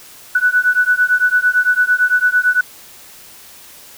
sine beating tone pair, 1480 / 1488.9 Hz, F#6 / F#6, 0 / +10 cents, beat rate 8.9 Hz, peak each -14 dBFS, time 0.35-2.61 s, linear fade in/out 5 ms, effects white hiss -40 dBFS RMS until 3.97 s

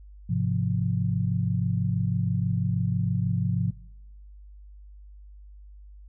sine chord, F minor, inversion first, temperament just, 104.77 / 130.96 / 174.61 Hz, Ab2 / C3 / F3, +16 / +2 / 0 cents, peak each -27 dBFS, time 0.29-3.71 s, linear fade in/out 10 ms, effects noise-tail reverb RT60 1.0 s tail -25 dB re dry + added 50 Hz sine -44 dBFS peak until 6.08 s

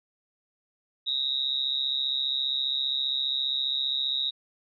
sine tone with amplitude modulation, 3771 Hz, A#7, 19 cents sharp, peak -21 dBFS, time 1.06-4.31 s, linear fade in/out 20 ms, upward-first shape sine, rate 135 Hz, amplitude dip 95%, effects none

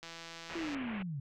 click train, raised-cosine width 0.2 ms, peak -29 dBFS, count 120, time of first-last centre 0.03-0.747 s, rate 166 Hz
white low-pass noise, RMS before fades -45 dBFS, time 0.49-1.03 s, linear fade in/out 10 ms, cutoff 2800 Hz, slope 48 dB/octave
sine linear sweep, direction down, 343.4 to 130.81 Hz, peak -36 dBFS, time 0.55-1.2 s, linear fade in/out 5 ms
effects none

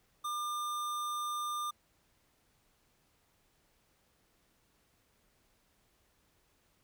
square tone, 1200 Hz, D6, 37 cents sharp, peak -35 dBFS, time 0.24-1.71 s, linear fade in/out 10 ms, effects pink hiss -72 dBFS RMS until 6.83 s

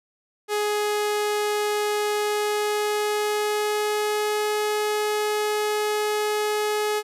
sawtooth tone with pitch glide, 418.1 to 422 Hz, G#4 to G#4, +12 to +28 cents, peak -18 dBFS, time 0.48-7.03 s, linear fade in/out 50 ms, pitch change +16 cents, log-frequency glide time 2.09-4.54 s, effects resampled to 32000 Hz

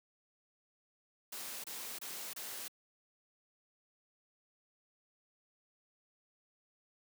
white noise bursts, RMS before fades -44 dBFS, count 4, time 1.32-2.681 s, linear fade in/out 5 ms, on 320 ms, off 27 ms, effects high-pass 200 Hz 12 dB/octave

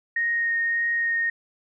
sine tone with vibrato, 1859 Hz, A#6, 5 cents flat, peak -21 dBFS, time 0.16-1.3 s, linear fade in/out 5 ms, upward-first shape triangle, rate 1.7 Hz, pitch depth 10 cents each way, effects none

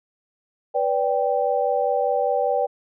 sine chord, G major, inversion first, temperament equal with one note detuned, 493.9 / 578.9 / 784 Hz, B4 / D5 / G5, 0 / -25 / 0 cents, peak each -23 dBFS, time 0.74-2.67 s, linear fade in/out 20 ms, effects none

